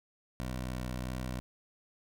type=tone with vibrato; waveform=15% pulse; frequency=62.7 Hz; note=B1; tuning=27 cents sharp; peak=-29 dBFS; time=0.4-1.4 s; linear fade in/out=0 ms; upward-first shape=sine; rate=1.6 Hz; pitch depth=13 cents each way; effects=10-bit